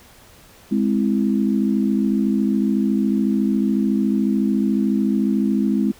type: chord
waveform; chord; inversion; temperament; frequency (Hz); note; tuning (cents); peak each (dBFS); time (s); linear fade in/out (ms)
sine; Ab augmented; none; equal; 207.7 / 261.6 / 329.6; Ab3 / C4 / E4; 0 / 0 / 0; -18 / -21 / -24; 0.71-5.92; 10
effects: pink hiss -48 dBFS RMS until 5.99 s